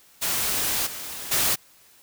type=noise with level steps; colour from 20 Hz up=white; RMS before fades=-25 / -35 / -22 dBFS; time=0.21-1.56 s; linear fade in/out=20 ms; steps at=0.86 / 1.31 s; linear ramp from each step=10 ms; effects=white hiss -55 dBFS RMS until 2.02 s